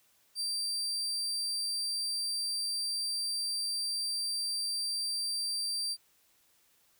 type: tone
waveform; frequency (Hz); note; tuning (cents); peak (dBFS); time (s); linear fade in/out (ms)
35% pulse; 4699; D8; 0; -30; 0.35-5.97; 50
effects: white hiss -68 dBFS RMS until 6.99 s